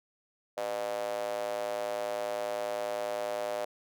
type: tone with high-pass filter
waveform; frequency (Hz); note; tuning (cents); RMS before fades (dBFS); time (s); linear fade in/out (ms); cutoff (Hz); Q
square; 55; A1; 0; -34; 0.57-3.65; 5; 590; 5.6
effects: none